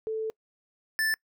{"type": "tone pair in turn", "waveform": ["sine", "square"], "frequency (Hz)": [440, 1760], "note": ["A4", "A6"], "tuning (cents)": [0, 0], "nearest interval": "2 octaves", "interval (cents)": 2400, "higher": "second", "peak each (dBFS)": [-28, -25], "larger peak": "second", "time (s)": [[0.07, 0.3], [0.99, 1.14]], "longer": "first", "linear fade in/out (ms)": 0, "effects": ["noise-tail reverb RT60 0.1 s tail -26 dB re dry"]}